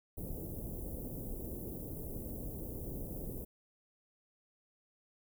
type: band-stop noise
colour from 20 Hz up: pink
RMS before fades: -42 dBFS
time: 0.17-3.45 s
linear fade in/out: 10 ms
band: 510 to 13000 Hz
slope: 24 dB/octave
effects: none